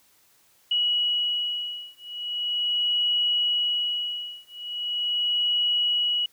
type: beating tone pair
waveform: sine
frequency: 2920 / 2920.4 Hz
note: F#7 / F#7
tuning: -24 / -23 cents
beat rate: 0.4 Hz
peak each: -26 / -26 dBFS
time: 0.71-6.26 s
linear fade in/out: 5 ms
effects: white hiss -61 dBFS RMS until 6.32 s